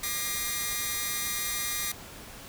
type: tone cluster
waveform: 5% pulse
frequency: 1202 / 1641 / 1899 / 2097 Hz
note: D6 / G#6 / A#6 / C7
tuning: +40 / -21 / +32 / +3 cents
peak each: -23 / -30 / -23 / -24 dBFS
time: 0.03-1.92 s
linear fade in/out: 5 ms
effects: pink hiss -45 dBFS RMS until 2.48 s